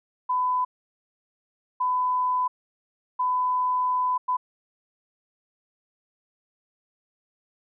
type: tone bursts at uneven times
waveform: sine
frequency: 1003 Hz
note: B5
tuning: 26 cents sharp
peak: -21 dBFS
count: 4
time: 0.29-0.65 / 1.8-2.48 / 3.19-4.18 / 4.28-4.37 s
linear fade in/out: 10 ms
effects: none